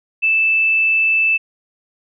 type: tone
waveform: sine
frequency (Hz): 2637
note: E7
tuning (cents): 0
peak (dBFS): -12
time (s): 0.22-1.38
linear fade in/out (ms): 20
effects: none

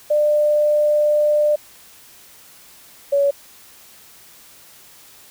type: tone pair in turn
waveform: sine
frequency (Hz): 597 / 563.5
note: D5 / C#5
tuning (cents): +28 / +28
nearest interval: minor second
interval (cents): 100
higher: first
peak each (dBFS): -13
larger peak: neither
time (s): 0.1-1.56 / 3.12-3.31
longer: first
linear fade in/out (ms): 10
effects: white hiss -46 dBFS RMS until 5.3 s

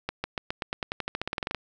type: accelerating click train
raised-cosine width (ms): 0.3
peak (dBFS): -13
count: 19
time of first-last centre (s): 0.09-1.547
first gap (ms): 150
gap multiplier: 0.92
effects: none

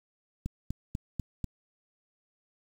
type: click train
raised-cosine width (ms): 5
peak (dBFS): -20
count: 5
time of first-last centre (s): 0.46-1.443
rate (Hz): 4.07
effects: 8-bit

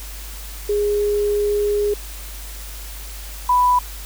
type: tone pair in turn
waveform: sine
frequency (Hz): 412.9 / 990.6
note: G#4 / B5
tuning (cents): -10 / +5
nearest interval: octave + minor third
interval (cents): 1515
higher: second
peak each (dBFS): -16 / -12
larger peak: second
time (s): 0.69-1.94 / 3.49-3.79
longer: first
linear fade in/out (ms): 5
effects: added 50 Hz sine -32 dBFS peak until 4.05 s + white hiss -37 dBFS RMS until 4.05 s

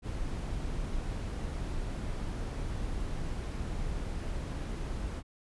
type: noise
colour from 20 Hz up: brown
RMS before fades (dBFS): -35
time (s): 0.02-5.23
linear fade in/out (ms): 50
effects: resampled to 24000 Hz

